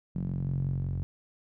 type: tone with band-pass filter sweep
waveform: sawtooth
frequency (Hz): 45.42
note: F#1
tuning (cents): -31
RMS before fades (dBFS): -31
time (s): 0.15-1.03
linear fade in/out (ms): 0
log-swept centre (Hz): 170 to 110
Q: 4.9
effects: none